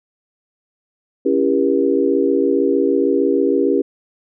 sine chord, C# diminished seventh, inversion none, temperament just, 277.2 / 332.6 / 399.1 / 479 Hz, C#4 / E4 / G4 / Bb4, 0 / +16 / +31 / +47 cents, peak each -18 / -20 / -17 / -20 dBFS, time 1.25-3.82 s, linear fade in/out 10 ms, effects none

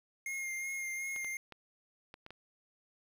square tone with vibrato, 2131 Hz, C7, 31 cents sharp, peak -37 dBFS, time 0.26-1.37 s, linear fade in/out 2 ms, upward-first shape sine, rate 2.7 Hz, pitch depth 22 cents each way
clicks, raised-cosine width 0.3 ms, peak -32 dBFS, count 6, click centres 1.162 / 1.246 / 1.523 / 2.141 / 2.264 / 2.306 s
effects 10-bit

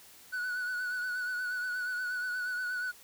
triangle tone with vibrato, 1480 Hz, F#6, in tune, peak -30 dBFS, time 0.32-2.92 s, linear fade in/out 20 ms, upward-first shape triangle, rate 8.4 Hz, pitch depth 43 cents each way, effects white hiss -55 dBFS RMS until 3.03 s

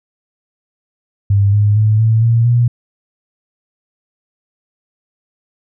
sine tone with pitch steps, 100.1 / 103.81 / 107.66 / 111.65 / 115.78 / 120.08 Hz, G2 / G#2 / A2 / A2 / A#2 / B2, +37 / 0 / -37 / +26 / -11 / -48 cents, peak -8 dBFS, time 1.3-2.68 s, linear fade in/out 5 ms, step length 230 ms, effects none

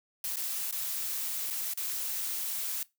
blue noise with dropouts, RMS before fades -34 dBFS, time 0.24-2.83 s, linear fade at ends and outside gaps 2 ms, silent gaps 0.36-0.368 / 0.712-0.725 / 1.503-1.507 / 1.737-1.773 s, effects noise-tail reverb RT60 0.2 s tail -20 dB re dry

